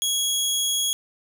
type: tone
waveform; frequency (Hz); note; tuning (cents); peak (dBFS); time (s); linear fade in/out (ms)
20% pulse; 3322; G#7; 0; -16; 0.02-0.93; 0
effects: none